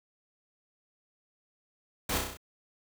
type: noise with echo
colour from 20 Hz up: pink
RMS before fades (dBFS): -31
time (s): 2.09-2.18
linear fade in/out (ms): 5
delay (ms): 32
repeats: 6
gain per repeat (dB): -3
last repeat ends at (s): 2.372
effects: none